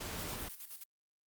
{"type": "noise", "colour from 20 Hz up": "pink", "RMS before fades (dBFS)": -42, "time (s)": [0, 0.49], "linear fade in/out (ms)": 10}
{"type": "noise with tremolo", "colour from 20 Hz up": "blue", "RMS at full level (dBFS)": -46, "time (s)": [0.18, 0.84], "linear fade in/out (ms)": 10, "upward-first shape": "square", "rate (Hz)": 9.5, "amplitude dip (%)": 65}
{"effects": ["Opus 48 kbps"]}